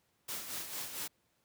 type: noise with tremolo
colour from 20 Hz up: white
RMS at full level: -39 dBFS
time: 0.28-1.08 s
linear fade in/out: 10 ms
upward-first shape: sine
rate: 4.4 Hz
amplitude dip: 55%
effects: pink hiss -75 dBFS RMS until 1.44 s + high-pass 80 Hz 12 dB/octave